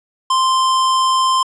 square tone, 1044 Hz, C6, 4 cents flat, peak -13 dBFS, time 0.3-1.43 s, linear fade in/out 5 ms, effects resampled to 22050 Hz + 9-bit

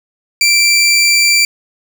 20% pulse tone, 2347 Hz, D7, 2 cents flat, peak -3 dBFS, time 0.41-1.45 s, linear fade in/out 2 ms, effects none

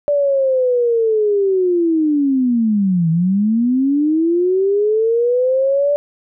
sine linear two-way sweep, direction down then up, 585 to 159.5 to 585 Hz, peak -12 dBFS, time 0.08-5.96 s, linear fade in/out 0 ms, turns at 3.1 s, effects none

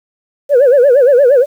sine tone with vibrato, 527 Hz, C5, 12 cents sharp, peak -3 dBFS, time 0.49-1.46 s, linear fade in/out 50 ms, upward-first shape sine, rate 8.6 Hz, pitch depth 180 cents each way, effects tanh soft clip ceiling -2 dBFS + 7-bit

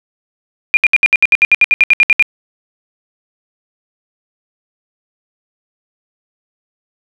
sine tone bursts, 2416 Hz, D7, 48 cents sharp, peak -4 dBFS, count 16, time 0.74-2.225 s, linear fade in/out 0 ms, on 30 ms, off 67 ms, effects none

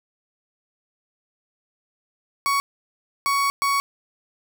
35% pulse tone bursts at uneven times, 1118 Hz, C#6, 14 cents sharp, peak -17 dBFS, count 3, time 2.46-2.6 / 3.26-3.5 / 3.62-3.8 s, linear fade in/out 0 ms, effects none

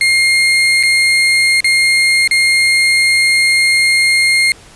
35% pulse tone with dropouts, 2128 Hz, C7, 29 cents sharp, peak -7 dBFS, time 0.01-4.52 s, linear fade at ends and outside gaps 1 ms, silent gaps 0.829-0.834 / 1.605-1.644 / 2.276-2.311 s, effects pink hiss -40 dBFS RMS until 4.75 s + resampled to 24000 Hz

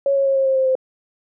sine tone with pitch steps, 554.4 / 548.7 / 543 / 537.4 / 531.8 / 526.3 / 520.9 Hz, C#5 / C#5 / C#5 / C5 / C5 / C5 / C5, 0 / -18 / -36 / +46 / +28 / +10 / -8 cents, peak -14 dBFS, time 0.06-0.753 s, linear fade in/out 2 ms, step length 99 ms, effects none

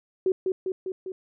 sine tone with echo, 375.3 Hz, F#4, 25 cents sharp, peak -19 dBFS, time 0.26-0.32 s, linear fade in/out 2 ms, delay 200 ms, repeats 4, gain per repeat -3 dB, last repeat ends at 1.12 s, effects none

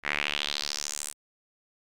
sawtooth tone with band-pass filter sweep, 73.42 Hz, D2, in tune, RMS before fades -32 dBFS, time 0.03-1.14 s, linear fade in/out 50 ms, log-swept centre 1900 to 9300 Hz, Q 3.2, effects none

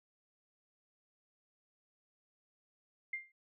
sine tone with exponential decay, 2100 Hz, C7, 6 cents sharp, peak -33 dBFS, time 3.13-3.32 s, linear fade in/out 5 ms, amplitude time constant 41 ms, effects none

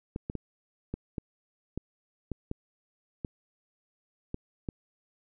clicks, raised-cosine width 3 ms, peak -20 dBFS, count 11, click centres 0.161 / 0.299 / 0.353 / 0.94 / 1.182 / 1.776 / 2.317 / 2.514 / 3.248 / 4.344 / 4.688 s, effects none

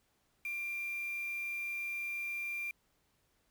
sine tone with quantisation, 2381 Hz, D7, 23 cents sharp, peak -36 dBFS, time 0.45-2.71 s, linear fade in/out 2 ms, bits 8, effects pink hiss -75 dBFS RMS until 3.5 s

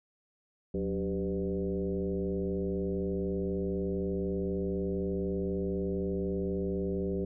sine tone with frequency modulation, 286.5 Hz, D4, 43 cents flat, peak -29 dBFS, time 0.74-7.25 s, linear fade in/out 5 ms, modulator 104 Hz, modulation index 1.9, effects none

